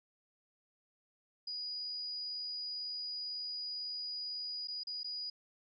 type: tone with dropouts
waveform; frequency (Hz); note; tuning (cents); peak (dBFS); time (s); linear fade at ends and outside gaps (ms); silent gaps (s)
sine; 4911; D#8; -23; -38; 1.47-5.3; 5; 4.674-4.682 / 4.835-4.87 / 5.033-5.043
effects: none